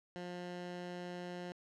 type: tone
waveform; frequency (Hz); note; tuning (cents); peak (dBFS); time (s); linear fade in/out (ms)
15% pulse; 177.5; F3; +28; -36; 0.16-1.52; 0
effects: low-pass 5000 Hz 12 dB/octave